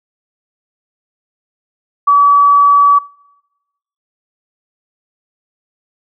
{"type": "tone", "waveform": "sine", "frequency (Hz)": 1144, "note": "D6", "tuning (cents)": -46, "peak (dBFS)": -5, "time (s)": [2.07, 2.99], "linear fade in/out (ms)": 10, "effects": ["noise-tail reverb RT60 1.0 s tail -25 dB re dry"]}